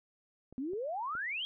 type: clicks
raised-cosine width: 2 ms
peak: -38 dBFS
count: 3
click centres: 0.526 / 0.734 / 1.152 s
type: exponential sweep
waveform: sine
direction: up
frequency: 246.9 to 3323 Hz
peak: -34 dBFS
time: 0.58-1.45 s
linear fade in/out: 0 ms
effects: none